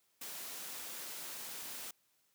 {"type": "high-pass noise", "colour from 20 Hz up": "white", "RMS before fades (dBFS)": -45, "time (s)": [0.21, 1.91], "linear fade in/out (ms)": 5, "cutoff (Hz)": 170, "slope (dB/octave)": 12, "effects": ["white hiss -75 dBFS RMS until 2.34 s", "high-pass 80 Hz 12 dB/octave"]}